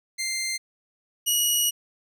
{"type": "tone pair in turn", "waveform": "15% pulse", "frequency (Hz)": [2093, 2907], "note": ["C7", "F#7"], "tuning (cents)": [0, -31], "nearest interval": "tritone", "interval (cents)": 569, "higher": "second", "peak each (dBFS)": [-20, -13], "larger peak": "second", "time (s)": [[0.18, 0.58], [1.26, 1.71]], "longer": "second", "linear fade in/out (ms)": 20, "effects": []}